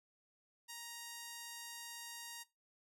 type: tone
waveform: 5% pulse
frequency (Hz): 938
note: A#5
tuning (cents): +11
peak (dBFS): -35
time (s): 0.68-2.44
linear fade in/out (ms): 20
effects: noise-tail reverb RT60 0.2 s tail -18 dB re dry